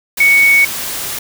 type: tone in noise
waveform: sine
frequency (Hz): 2226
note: C#7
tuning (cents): +7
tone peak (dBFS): -6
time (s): 0.2-0.65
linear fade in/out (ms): 5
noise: white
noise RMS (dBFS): -22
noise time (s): 0.17-1.19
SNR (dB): +13
effects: none